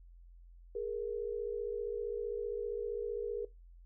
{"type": "tone pair together", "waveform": "sine", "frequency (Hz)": [415.3, 470.6], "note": ["G#4", "A#4"], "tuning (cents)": [0, 16], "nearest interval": "major second", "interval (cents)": 216, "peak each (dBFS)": [-38, -37], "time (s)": [0.75, 3.45], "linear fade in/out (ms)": 5, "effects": ["noise-tail reverb RT60 0.2 s tail -19 dB re dry", "added 43 Hz sine -53 dBFS peak until 3.85 s"]}